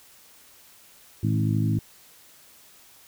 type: harmonic tone with a mistuned harmonic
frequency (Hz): 53.5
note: A1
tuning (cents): -48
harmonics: 2 / 3 / 4 / 5 / 6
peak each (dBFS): -23 / -27 / -29 / -31 / -33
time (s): 1.23-1.79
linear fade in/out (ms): 5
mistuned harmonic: 2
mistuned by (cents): +52
effects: white hiss -53 dBFS RMS until 3.07 s